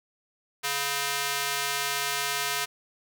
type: tone with high-pass filter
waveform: square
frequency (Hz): 140.9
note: C#3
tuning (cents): +29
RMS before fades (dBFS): -29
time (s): 0.63-2.66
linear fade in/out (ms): 20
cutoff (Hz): 1300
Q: 0.56
effects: none